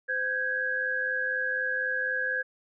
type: tone cluster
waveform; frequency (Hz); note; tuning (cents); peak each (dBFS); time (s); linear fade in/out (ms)
sine; 514 / 1552 / 1656; C5 / G6 / G#6; -31 / -18 / -5; -36 / -32 / -28; 0.08-2.43; 20
effects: none